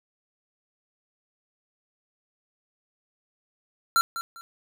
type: tone with echo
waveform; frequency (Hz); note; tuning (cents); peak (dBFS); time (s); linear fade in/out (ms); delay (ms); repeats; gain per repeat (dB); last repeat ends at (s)
square; 1364; F6; -41; -18; 3.96-4.01; 0; 200; 2; -12; 4.41
effects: none